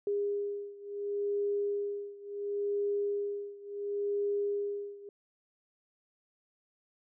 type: beating tone pair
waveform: sine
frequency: 406.3 / 407.01 Hz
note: G#4 / G#4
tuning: -38 / -35 cents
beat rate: 0.71 Hz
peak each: -33 / -35 dBFS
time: 0.07-5.09 s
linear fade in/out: 2 ms
effects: none